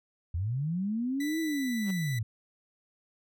sine linear two-way sweep, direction up then down, 77.78 to 327.6 to 103.9 Hz, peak -28 dBFS, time 0.34-2.23 s, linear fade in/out 5 ms, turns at 1.4 s
sawtooth tone, 1980 Hz, B6, 4 cents sharp, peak -34 dBFS, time 1.2-2.19 s, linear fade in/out 5 ms
sawtooth tone with exponential growth, 191.1 Hz, G3, 44 cents flat, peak -35 dBFS, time 1.78-1.91 s, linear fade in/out 5 ms, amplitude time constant 27 ms
effects none

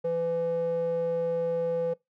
square tone with band-pass filter, 167.7 Hz, E3, 30 cents sharp, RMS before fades -28 dBFS, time 0.04-1.94 s, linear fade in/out 10 ms, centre 480 Hz, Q 5.8, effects noise-tail reverb RT60 0.2 s tail -23 dB re dry

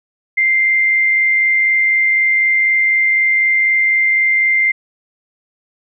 sine tone with amplitude modulation, 2093 Hz, C7, in tune, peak -9 dBFS, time 0.37-4.72 s, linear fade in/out 10 ms, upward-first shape sine, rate 104 Hz, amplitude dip 30%, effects none

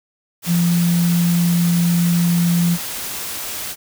sine tone in noise, 172.3 Hz, F3, 23 cents flat, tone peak -13 dBFS, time 0.46-2.78 s, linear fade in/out 50 ms, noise white, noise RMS -27 dBFS, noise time 0.42-3.76 s, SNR +11 dB, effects none

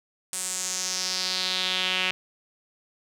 sawtooth tone with band-pass filter sweep, 185 Hz, F#3, in tune, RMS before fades -28 dBFS, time 0.33-2.11 s, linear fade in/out 0 ms, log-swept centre 8600 to 2700 Hz, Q 3.3, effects none

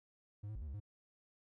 triangle tone with pitch steps, 103.1 / 107.9 / 52.7 / 76.1 / 67.9 / 103.5 Hz, G#2 / A2 / G#1 / D#2 / C#2 / G#2, -12 / -33 / +26 / -38 / -35 / -5 cents, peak -40 dBFS, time 0.43-0.802 s, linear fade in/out 10 ms, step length 62 ms, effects none

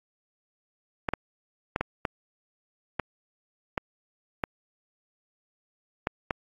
clicks, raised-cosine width 0.5 ms, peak -11 dBFS, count 10, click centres 1.088 / 1.136 / 1.761 / 1.81 / 2.052 / 2.997 / 3.778 / 4.438 / 6.071 / 6.308 s, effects AAC 32 kbps

